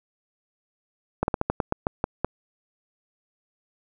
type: slowing click train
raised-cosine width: 1 ms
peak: -8 dBFS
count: 10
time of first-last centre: 1.23-2.246 s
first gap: 51 ms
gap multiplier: 1.19
effects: none